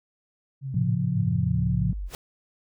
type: linear sweep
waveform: sine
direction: down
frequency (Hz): 138.59 to 42.25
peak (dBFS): -29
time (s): 0.61-2.11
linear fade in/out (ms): 50
type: chord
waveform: sine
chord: A augmented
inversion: none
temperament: equal with one note detuned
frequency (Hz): 110 / 135.9 / 174.61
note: A2 / C#3 / E#3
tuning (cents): 0 / -34 / 0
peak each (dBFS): -26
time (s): 0.74-1.93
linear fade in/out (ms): 5
type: noise with exponential growth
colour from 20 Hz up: pink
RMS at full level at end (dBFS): -32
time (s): 2.06-2.15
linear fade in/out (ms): 1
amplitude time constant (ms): 18
effects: none